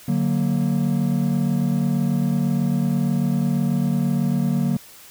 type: chord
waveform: triangle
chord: D augmented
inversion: none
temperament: equal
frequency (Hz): 146.83 / 185 / 233.1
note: D3 / F#3 / A#3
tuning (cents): 0 / 0 / 0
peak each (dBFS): -20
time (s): 0.08-4.77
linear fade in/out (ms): 5
effects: tanh soft clip ceiling -8 dBFS + white hiss -45 dBFS RMS until 5.1 s